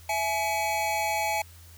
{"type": "tone cluster", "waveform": "square", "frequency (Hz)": [663, 846, 2267], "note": ["E5", "G#5", "C#7"], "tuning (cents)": [10, 32, 38], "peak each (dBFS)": [-33, -28, -33], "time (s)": [0.09, 1.42], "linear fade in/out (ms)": 5, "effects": ["added 84 Hz sine -48 dBFS peak until 1.77 s", "white hiss -54 dBFS RMS until 1.77 s"]}